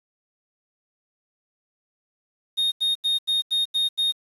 triangle tone bursts, 3701 Hz, A#7, 13 cents flat, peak -18 dBFS, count 7, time 2.57-4.124 s, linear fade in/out 20 ms, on 150 ms, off 84 ms, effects resampled to 32000 Hz + 8-bit

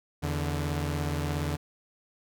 sawtooth tone pair together, 81.4 / 145.79 Hz, E2 / D3, -21 / -12 cents, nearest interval minor seventh, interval 1009 cents, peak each -27 dBFS, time 0.22-1.57 s, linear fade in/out 20 ms, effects none

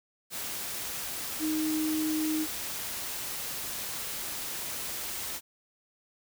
sine tone in noise, 311.1 Hz, D#4, in tune, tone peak -27 dBFS, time 1.39-2.47 s, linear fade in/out 50 ms, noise white, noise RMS -36 dBFS, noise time 0.3-5.41 s, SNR +6 dB, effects none

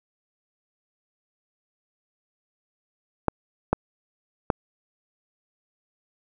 clicks, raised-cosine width 1 ms, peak -5 dBFS, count 3, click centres 3.283 / 3.73 / 4.502 s, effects none

